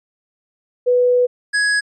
sine / square tone pair in turn, 493.9 / 1669.9 Hz, B4 / G#6, 0 / +9 cents, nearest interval octave + major sixth, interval 2109 cents, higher second, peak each -11 / -15 dBFS, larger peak first, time 0.86-1.27 / 1.53-1.81 s, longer first, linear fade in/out 20 ms, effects resampled to 24000 Hz

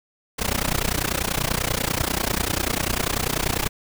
pink noise with amplitude modulation, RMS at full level -20 dBFS, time 0.38-3.69 s, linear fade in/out 20 ms, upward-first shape sine, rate 30.2 Hz, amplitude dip 95%, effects none

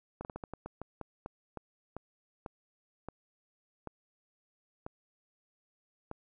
slowing click train, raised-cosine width 1 ms, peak -26 dBFS, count 17, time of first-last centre 0.21-6.114 s, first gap 39 ms, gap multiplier 1.26, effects none

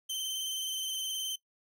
sawtooth tone with vibrato, 3095 Hz, G7, 23 cents flat, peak -30 dBFS, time 0.09-1.36 s, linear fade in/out 10 ms, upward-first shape sine, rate 19 Hz, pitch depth 28 cents each way, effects noise-tail reverb RT60 0.1 s tail -19 dB re dry

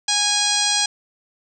harmonic tone, 824 Hz, G#5, 14 cents flat, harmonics 1 / 2 / 3 / 4 / 5 / 6 / 7 / 8 / 9 / 10, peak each -27 / -29 / -29 / -24 / -24 / -25 / -24 / -29 / -29 / -28 dBFS, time 0.08-0.86 s, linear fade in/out 5 ms, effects none

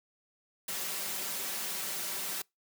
white noise with comb filter, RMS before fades -36 dBFS, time 0.68-2.42 s, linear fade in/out 5 ms, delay 5.2 ms, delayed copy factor +0.55, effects noise-tail reverb RT60 0.2 s tail -26 dB re dry + high-pass 150 Hz 12 dB/octave

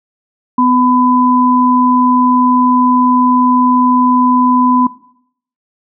sine tone pair together, 250.7 / 1002.8 Hz, B3 / B5, +26 / +26 cents, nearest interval 2 octaves, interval 2400 cents, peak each -10 dBFS, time 0.58-4.87 s, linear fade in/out 5 ms, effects noise-tail reverb RT60 0.7 s tail -19 dB re dry

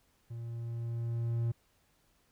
triangle tone with level ramp, 116.7 Hz, A#2, 2 cents sharp, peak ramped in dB -37 to -26 dBFS, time 0.3-1.52 s, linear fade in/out 10 ms, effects pink hiss -71 dBFS RMS until 2.31 s

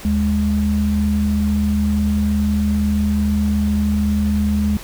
sine tone pair together, 76.64 / 207.7 Hz, D#2 / G#3, -26 / 0 cents, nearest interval octave + perfect fourth, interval 1726 cents, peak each -19 / -16 dBFS, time 0.05-4.77 s, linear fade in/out 0 ms, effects added 50 Hz sine -46 dBFS peak until 4.83 s + pink hiss -36 dBFS RMS until 4.83 s

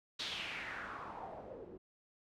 white noise with low-pass filter sweep, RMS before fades -45 dBFS, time 0.19-1.78 s, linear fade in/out 10 ms, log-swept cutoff 4100 to 350 Hz, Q 3.4, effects none

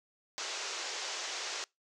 white band-pass noise, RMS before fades -39 dBFS, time 0.38-1.64 s, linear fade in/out 0 ms, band 350 to 6900 Hz, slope 48 dB/octave, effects noise-tail reverb RT60 0.2 s tail -25 dB re dry

